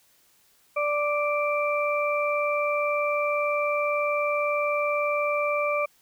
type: harmonic tone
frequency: 587.3 Hz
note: D5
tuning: in tune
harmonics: 1 / 2 / 4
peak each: -25 / -28 / -29 dBFS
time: 0.76-5.86 s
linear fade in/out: 10 ms
effects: white hiss -62 dBFS RMS until 6.01 s